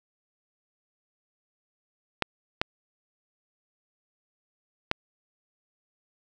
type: clicks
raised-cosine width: 0.3 ms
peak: -7 dBFS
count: 3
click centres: 2.223 / 2.615 / 4.914 s
effects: none